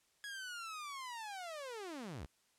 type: linear sweep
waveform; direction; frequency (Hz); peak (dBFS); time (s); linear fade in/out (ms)
sawtooth; down; 1673 to 47; -40; 0.24-2.26; 0
effects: white hiss -74 dBFS RMS until 2.58 s + low-pass 10000 Hz 12 dB/octave